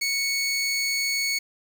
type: tone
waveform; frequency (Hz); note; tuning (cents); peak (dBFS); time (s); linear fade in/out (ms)
20% pulse; 2217; C#7; 0; -18; 0.01-1.39; 10
effects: 8-bit